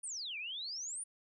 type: exponential two-way sweep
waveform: sine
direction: down then up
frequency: 9760 to 2318 to 9760 Hz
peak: -39 dBFS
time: 0.03-1.04 s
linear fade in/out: 10 ms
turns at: 0.38 s
effects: none